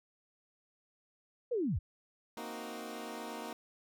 sine linear sweep, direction down, 516 to 51.7 Hz, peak -30 dBFS, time 1.51-1.79 s, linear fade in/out 10 ms
15% pulse chord, C half-diminished seventh, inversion third, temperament equal, 233.1 / 261.6 / 311.1 / 370 Hz, Bb3 / C4 / Eb4 / Gb4, 0 / 0 / 0 / 0 cents, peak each -38 / -44 / -40 / -42 dBFS, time 2.37-3.53 s, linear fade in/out 2 ms
effects none

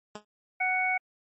10% pulse tone with exponential decay, 210 Hz, G#3, 19 cents sharp, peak -27 dBFS, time 0.15-0.25 s, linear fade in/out 5 ms, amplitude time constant 21 ms
harmonic tone, 742 Hz, F#5, 5 cents sharp, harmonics 1 / 2 / 3, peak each -29 / -35 / -26 dBFS, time 0.6-0.98 s, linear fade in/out 10 ms
effects MP3 32 kbps

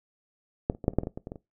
clicks, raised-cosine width 2 ms, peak -9 / -30 / -22 / -8 / -28 / -8 / -20 / -18 / -22 / -23 / -23 / -29 dBFS, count 12, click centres 0.699 / 0.749 / 0.842 / 0.881 / 0.935 / 0.986 / 1.034 / 1.071 / 1.175 / 1.271 / 1.319 / 1.358 s, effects noise-tail reverb RT60 0.2 s tail -20 dB re dry

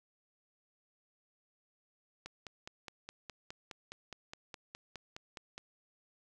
click train, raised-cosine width 0.2 ms, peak -27 dBFS, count 17, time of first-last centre 2.26-5.58 s, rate 4.82 Hz, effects none

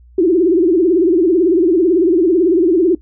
sine tone with vibrato, 349.2 Hz, F4, in tune, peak -8 dBFS, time 0.18-2.95 s, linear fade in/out 5 ms, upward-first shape triangle, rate 18 Hz, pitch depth 200 cents each way, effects noise-tail reverb RT60 0.1 s tail -17 dB re dry + added 60 Hz sine -41 dBFS peak until 3.01 s

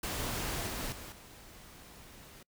pink noise with level steps, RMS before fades -36 / -38 / -46 / -53 dBFS, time 0.03-2.43 s, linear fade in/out 5 ms, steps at 0.67 / 0.92 / 1.12 s, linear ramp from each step 2 ms, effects noise-tail reverb RT60 0.1 s tail -26 dB re dry

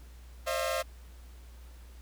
sawtooth tone cluster, 534 / 615 / 674 Hz, C5 / D#5 / E5, +35 / -20 / +38 cents, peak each -30 dBFS, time 0.46-0.83 s, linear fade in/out 20 ms, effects added 60 Hz sine -47 dBFS peak until 2.01 s + pink hiss -60 dBFS RMS until 2.01 s

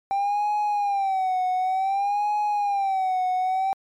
triangle tone with vibrato, 785 Hz, G5, 2 cents sharp, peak -18 dBFS, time 0.11-3.73 s, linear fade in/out 0 ms, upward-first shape sine, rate 0.55 Hz, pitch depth 110 cents each way, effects tanh soft clip ceiling -15 dBFS + MP3 96 kbps

